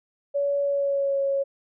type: tone with pitch glide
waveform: sine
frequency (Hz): 566 to 551.5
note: C#5 to C#5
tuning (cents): +36 to -9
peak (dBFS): -21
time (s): 0.34-1.44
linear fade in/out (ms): 20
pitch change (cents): -45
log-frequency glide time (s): 0.61-1.2
effects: none